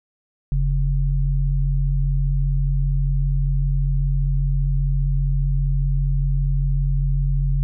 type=tone pair together; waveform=sine; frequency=43.65 / 138.59 Hz; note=F1 / C#3; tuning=0 / 0 cents; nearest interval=octave + minor sixth; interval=2000 cents; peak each=-18 / -21 dBFS; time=0.52-7.63 s; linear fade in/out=0 ms; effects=none